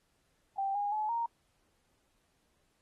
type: tone with pitch steps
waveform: sine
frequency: 784 / 817 / 855 / 931 Hz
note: G5 / G#5 / A5 / A#5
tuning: 0 / -29 / -50 / -2 cents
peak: -30 dBFS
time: 0.58-1.26 s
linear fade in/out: 5 ms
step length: 170 ms
effects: pink hiss -75 dBFS RMS until 2.81 s + AAC 32 kbps